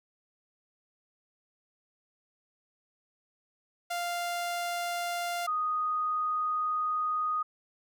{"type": "tone pair in turn", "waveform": ["sawtooth", "sine"], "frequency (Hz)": [697, 1241.9], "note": ["F5", "D#6"], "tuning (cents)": [-4, -4], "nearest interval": "minor seventh", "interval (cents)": 1000, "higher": "second", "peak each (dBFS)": -27, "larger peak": "neither", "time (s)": [[3.9, 5.47], [5.47, 7.43]], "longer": "second", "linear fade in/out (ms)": 10, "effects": []}